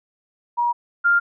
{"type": "tone pair in turn", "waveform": "sine", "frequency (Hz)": [955, 1398.8], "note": ["A#5", "F6"], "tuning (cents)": [42, 2], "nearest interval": "perfect fifth", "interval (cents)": 660, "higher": "second", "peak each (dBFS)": [-17, -13], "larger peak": "second", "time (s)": [[0.57, 0.73], [1.04, 1.2]], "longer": "neither", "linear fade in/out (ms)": 20, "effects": []}